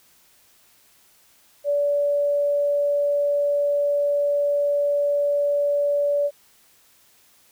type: tone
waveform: sine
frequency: 576 Hz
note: D5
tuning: 34 cents flat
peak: -18 dBFS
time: 1.64-6.31 s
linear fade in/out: 50 ms
effects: white hiss -57 dBFS RMS until 7.51 s